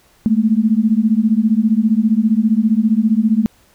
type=beating tone pair; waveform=sine; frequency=211.9 / 226.9 Hz; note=G#3 / A#3; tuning=+35 / -47 cents; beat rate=15 Hz; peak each=-14 dBFS; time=0.26-3.46 s; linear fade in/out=0 ms; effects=pink hiss -53 dBFS RMS until 3.74 s